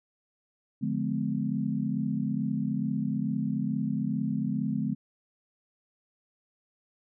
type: chord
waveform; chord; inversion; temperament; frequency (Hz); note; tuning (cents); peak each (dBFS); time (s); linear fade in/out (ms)
sine; D diminished seventh; none; just; 146.83 / 176.2 / 211.4 / 253.7; D3 / F3 / Ab3 / Cb4; 0 / +16 / +31 / +47; -33 / -35 / -30 / -32; 0.81-4.95; 20
effects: none